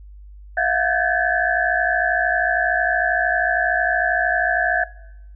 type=tone cluster; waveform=sine; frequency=661 / 714 / 1536 / 1669 / 1738 Hz; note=E5 / F5 / G6 / G#6 / A6; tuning=+5 / +38 / -36 / +8 / -22 cents; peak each=-23 dBFS; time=0.57-4.84 s; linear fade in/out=5 ms; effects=noise-tail reverb RT60 0.8 s tail -19 dB re dry + added 50 Hz sine -38 dBFS peak until 5.35 s